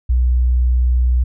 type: tone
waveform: sine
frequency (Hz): 61.74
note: B1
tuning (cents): 0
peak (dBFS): -11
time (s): 0.09-1.24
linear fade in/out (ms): 10
effects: none